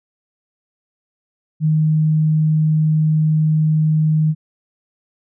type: tone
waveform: sine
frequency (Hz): 155.56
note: D#3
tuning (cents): 0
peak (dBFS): -12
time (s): 1.6-4.35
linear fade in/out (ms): 50
effects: none